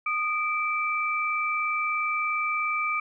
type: tone pair together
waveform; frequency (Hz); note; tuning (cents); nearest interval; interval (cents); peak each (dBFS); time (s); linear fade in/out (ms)
sine; 1233 / 2330; D#6 / D7; -16 / -14; major seventh; 1102; -27; 0.06-3; 5
effects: none